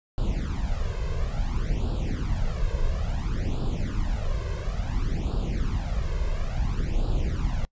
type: noise with flanger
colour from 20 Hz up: brown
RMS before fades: -26 dBFS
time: 0.18-7.65 s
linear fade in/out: 0 ms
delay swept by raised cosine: 0.24 to 1.94 ms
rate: 0.58 Hz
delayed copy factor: +0.9
effects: noise-tail reverb RT60 0.1 s tail -26 dB re dry + resampled to 16000 Hz